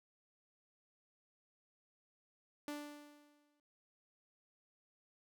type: tone with exponential decay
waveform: sawtooth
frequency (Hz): 293.7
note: D4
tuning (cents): 0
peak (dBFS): -36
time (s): 2.68-3.6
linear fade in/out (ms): 1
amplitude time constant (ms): 200
effects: none